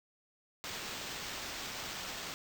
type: noise with sample-and-hold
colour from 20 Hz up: white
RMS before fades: -42 dBFS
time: 0.64-2.34 s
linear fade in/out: 0 ms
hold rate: 11025 Hz
effects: none